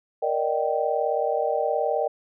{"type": "chord", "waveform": "sine", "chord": "Eb major seventh", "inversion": "second", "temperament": "just", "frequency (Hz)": [466.7, 583.4, 622.3, 777.8], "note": ["Bb4", "D5", "Eb5", "G5"], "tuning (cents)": [2, -12, 0, -14], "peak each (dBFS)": -27, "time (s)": [0.22, 2.08], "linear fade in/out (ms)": 10, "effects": []}